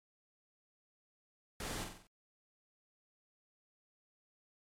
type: noise with echo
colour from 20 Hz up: pink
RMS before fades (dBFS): -42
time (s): 1.6-1.84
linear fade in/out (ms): 2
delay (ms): 46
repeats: 5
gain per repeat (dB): -5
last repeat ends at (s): 2.07
effects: low-pass 11000 Hz 12 dB/octave + MP3 96 kbps